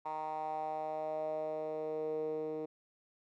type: tone with band-pass filter sweep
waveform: 10% pulse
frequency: 155.56 Hz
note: D#3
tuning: in tune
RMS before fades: -38 dBFS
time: 0.05-2.66 s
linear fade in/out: 10 ms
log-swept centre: 920 to 400 Hz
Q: 5
effects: none